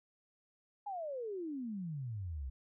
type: exponential sweep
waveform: sine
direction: down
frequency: 843 to 61.74 Hz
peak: -38 dBFS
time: 0.86-2.5 s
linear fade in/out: 10 ms
effects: none